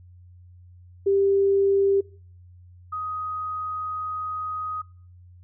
sine tone pair in turn, 394.5 / 1252.5 Hz, G4 / D#6, +11 / +11 cents, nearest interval octave + minor sixth, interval 2000 cents, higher second, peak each -17 / -27 dBFS, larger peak first, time 1.06-2.01 / 2.92-4.82 s, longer second, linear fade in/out 10 ms, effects noise-tail reverb RT60 0.5 s tail -24 dB re dry + added 89 Hz sine -46 dBFS peak until 5.43 s

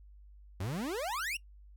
40% pulse exponential sweep, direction up, 84.6 to 2893 Hz, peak -33 dBFS, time 0.6-1.37 s, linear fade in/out 5 ms, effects noise-tail reverb RT60 0.1 s tail -22 dB re dry + added 50 Hz sine -52 dBFS peak until 1.76 s

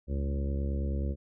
harmonic tone with a mistuned harmonic, 69.4 Hz, C#2, 3 cents sharp, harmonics 1 / 2 / 3 / 4 / 5 / 6 / 7 / 8, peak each -29 / -39 / -38 / -44 / -43 / -49 / -46 / -46 dBFS, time 0.07-1.16 s, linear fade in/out 50 ms, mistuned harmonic 1, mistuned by +47 cents, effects none

